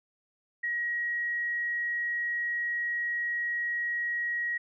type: tone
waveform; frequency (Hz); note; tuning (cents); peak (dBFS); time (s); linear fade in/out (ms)
sine; 1900; A#6; +33; -28; 0.63-4.58; 10
effects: none